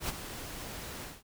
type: noise with ADSR envelope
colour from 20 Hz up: pink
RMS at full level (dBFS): -32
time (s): 0-1.23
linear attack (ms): 89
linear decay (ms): 22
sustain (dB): -10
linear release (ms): 200
effects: none